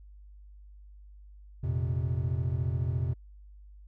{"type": "chord", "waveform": "triangle", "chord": "F suspended fourth", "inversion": "none", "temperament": "equal", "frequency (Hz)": [87.31, 116.54, 130.81], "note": ["F2", "Bb2", "C3"], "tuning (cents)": [0, 0, 0], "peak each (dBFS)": [-29, -31, -29], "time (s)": [1.63, 3.14], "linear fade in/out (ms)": 10, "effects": ["added 50 Hz sine -48 dBFS peak until 3.87 s"]}